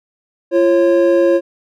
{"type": "tone pair together", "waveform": "triangle", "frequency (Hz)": [343.3, 545], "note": ["F4", "C#5"], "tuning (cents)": [-30, -29], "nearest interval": "minor sixth", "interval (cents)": 801, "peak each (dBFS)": -10, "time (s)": [0.51, 1.41], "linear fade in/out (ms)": 50, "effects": []}